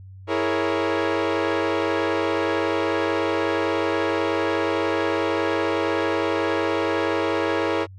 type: chord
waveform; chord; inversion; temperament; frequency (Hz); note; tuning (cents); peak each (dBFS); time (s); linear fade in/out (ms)
sawtooth; A# half-diminished seventh; second; equal; 329.6 / 415.3 / 466.2 / 554.4; E4 / G#4 / A#4 / C#5; 0 / 0 / 0 / 0; -21 / -23 / -22 / -23; 0.27-7.87; 50
effects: added 95 Hz sine -39 dBFS peak until 7.98 s + low-pass 3000 Hz 12 dB/octave